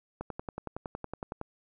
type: click train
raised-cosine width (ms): 1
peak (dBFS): -22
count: 14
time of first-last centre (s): 0.21-1.414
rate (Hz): 10.8
effects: none